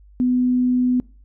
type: tone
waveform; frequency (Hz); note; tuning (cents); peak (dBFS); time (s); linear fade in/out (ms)
sine; 250; B3; +21; -15; 0.2-1; 0
effects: noise-tail reverb RT60 0.4 s tail -25 dB re dry + added 50 Hz sine -45 dBFS peak until 1.24 s